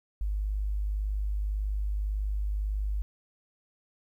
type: tone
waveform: sine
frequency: 50.9 Hz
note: G#1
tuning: 34 cents flat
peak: -27 dBFS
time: 0.21-3.02 s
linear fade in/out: 0 ms
effects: 11-bit